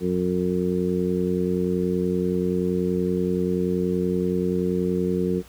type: harmonic tone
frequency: 90.5 Hz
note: F#2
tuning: 38 cents flat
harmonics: 1 / 2 / 3 / 4 / 5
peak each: -35 / -24 / -30 / -26 / -27 dBFS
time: 0-5.43 s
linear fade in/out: 50 ms
effects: added 60 Hz sine -50 dBFS peak until 5.48 s + pink hiss -50 dBFS RMS until 5.48 s